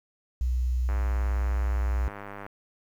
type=tone; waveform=sine; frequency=62.1 Hz; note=B1; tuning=10 cents sharp; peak=-23 dBFS; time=0.41-2.08 s; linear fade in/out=0 ms
type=click train; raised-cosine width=0.5 ms; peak=-23 dBFS; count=160; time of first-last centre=0.89-2.464 s; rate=101 Hz
effects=low-pass 2000 Hz 12 dB/octave + 9-bit